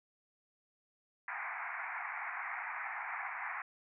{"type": "band-pass noise", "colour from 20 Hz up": "white", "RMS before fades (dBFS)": -41, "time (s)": [1.28, 3.62], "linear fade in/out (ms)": 2, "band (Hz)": [710, 2300], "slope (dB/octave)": 96, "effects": []}